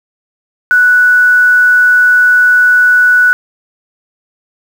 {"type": "tone with quantisation", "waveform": "sine", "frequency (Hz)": 1480, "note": "F#6", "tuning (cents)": 0, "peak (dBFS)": -4, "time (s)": [0.71, 3.33], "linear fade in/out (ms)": 0, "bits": 5, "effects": []}